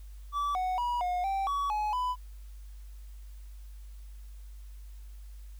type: tone with pitch steps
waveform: triangle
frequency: 1154 / 740 / 968 / 719 / 780 / 1130 / 846 / 998 Hz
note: D6 / F#5 / B5 / F#5 / G5 / C#6 / G#5 / B5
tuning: -31 / 0 / -35 / -50 / -9 / +33 / +32 / +18 cents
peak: -26 dBFS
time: 0.32-2.16 s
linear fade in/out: 50 ms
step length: 230 ms
effects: added 50 Hz sine -43 dBFS peak until 5.59 s + white hiss -64 dBFS RMS until 5.59 s